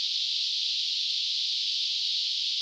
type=band-pass noise; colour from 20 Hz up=pink; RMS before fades=-29 dBFS; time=0-2.61 s; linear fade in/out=0 ms; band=3300 to 4800 Hz; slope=48 dB/octave; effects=none